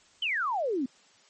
sine exponential sweep, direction down, 3151 to 241.3 Hz, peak -26 dBFS, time 0.22-0.86 s, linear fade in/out 5 ms, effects white hiss -60 dBFS RMS until 1.29 s + MP3 32 kbps

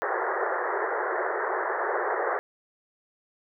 pink band-pass noise, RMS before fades -28 dBFS, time 0.02-2.39 s, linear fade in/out 0 ms, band 360 to 1900 Hz, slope 96 dB/octave, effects none

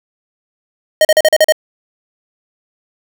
square tone bursts, 622.3 Hz, D#5, in tune, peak -6 dBFS, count 7, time 1.01-1.523 s, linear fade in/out 2 ms, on 39 ms, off 40 ms, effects none

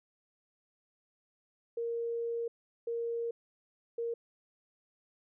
sine tone bursts at uneven times, 466.2 Hz, A#4, in tune, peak -32 dBFS, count 3, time 1.77-2.48 / 2.87-3.31 / 3.98-4.14 s, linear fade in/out 5 ms, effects none

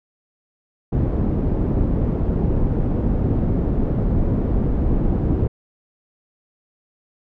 pink low-pass noise, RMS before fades -19 dBFS, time 0.92-5.48 s, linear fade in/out 10 ms, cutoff 340 Hz, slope 12 dB/octave, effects none

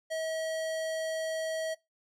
square tone, 641 Hz, E5, 49 cents flat, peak -32 dBFS, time 0.1-1.75 s, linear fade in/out 20 ms, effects noise-tail reverb RT60 0.2 s tail -21 dB re dry + low-pass 11000 Hz 12 dB/octave

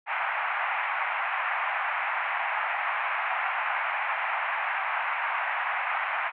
pink band-pass noise, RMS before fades -29 dBFS, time 0.06-6.32 s, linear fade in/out 50 ms, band 730 to 2500 Hz, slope 48 dB/octave, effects none

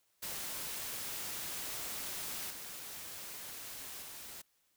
white noise with level steps, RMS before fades -41 / -46 / -48 dBFS, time 0.22-4.42 s, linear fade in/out 10 ms, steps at 2.5 / 4.02 s, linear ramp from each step 5 ms, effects white hiss -75 dBFS RMS until 4.76 s

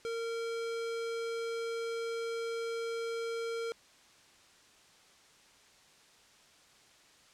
square tone, 460 Hz, A#4, 23 cents flat, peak -35 dBFS, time 0.05-3.72 s, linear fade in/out 0 ms, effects white hiss -61 dBFS RMS until 7.33 s + low-pass 7000 Hz 12 dB/octave

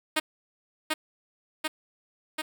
5% pulse tone with echo, 311.1 Hz, D#4, in tune, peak -11 dBFS, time 0.16-0.2 s, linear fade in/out 10 ms, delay 740 ms, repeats 3, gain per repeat -2 dB, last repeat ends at 2.42 s, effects none

